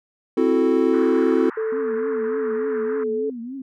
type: chord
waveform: triangle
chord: F# half-diminished seventh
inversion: second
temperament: equal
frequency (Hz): 261.6 / 329.6 / 370 / 440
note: C4 / E4 / F#4 / A4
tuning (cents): 0 / 0 / 0 / 0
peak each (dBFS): -19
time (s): 0.37-1.5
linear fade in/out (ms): 5
type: band-pass noise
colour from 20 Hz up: white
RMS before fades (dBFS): -38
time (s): 0.93-3.04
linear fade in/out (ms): 5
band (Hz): 990 to 1700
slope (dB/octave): 48
type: tone with pitch glide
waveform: sine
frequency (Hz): 441.2 to 433.9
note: A4 to A4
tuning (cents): +5 to -24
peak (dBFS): -21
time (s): 1.57-3.3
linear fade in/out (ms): 5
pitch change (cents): -29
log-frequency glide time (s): 2.04-2.63
type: tone with vibrato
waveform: sine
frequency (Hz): 250.5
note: B3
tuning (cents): +25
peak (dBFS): -29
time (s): 1.72-3.62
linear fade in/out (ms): 5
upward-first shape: triangle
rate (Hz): 3.4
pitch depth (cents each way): 180
effects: none